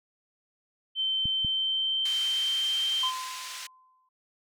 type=tone with pitch glide; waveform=sine; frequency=3096 to 3141 Hz; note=G7 to G7; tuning=-22 to +3 cents; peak=-25 dBFS; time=0.95-3.12 s; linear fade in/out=50 ms; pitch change=+25 cents; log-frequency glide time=1.31-2.79 s
type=clicks; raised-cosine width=5 ms; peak=-23 / -23 dBFS; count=2; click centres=1.256 / 1.448 s
type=band-pass noise; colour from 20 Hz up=pink; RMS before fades=-40 dBFS; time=2.05-3.67 s; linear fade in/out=5 ms; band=2300 to 7500 Hz; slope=12 dB/octave
type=tone with exponential decay; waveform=sine; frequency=1028 Hz; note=C6; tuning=31 cents flat; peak=-28 dBFS; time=3.03-4.09 s; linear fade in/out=5 ms; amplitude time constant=230 ms
effects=none